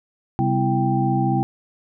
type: tone cluster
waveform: sine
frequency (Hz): 132.4 / 195.8 / 250.7 / 331.3 / 786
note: C3 / G3 / B3 / E4 / G5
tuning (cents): +21 / -2 / +26 / +9 / +4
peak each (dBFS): -21 / -25 / -26 / -24 / -23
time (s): 0.39-1.43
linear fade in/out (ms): 0
effects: none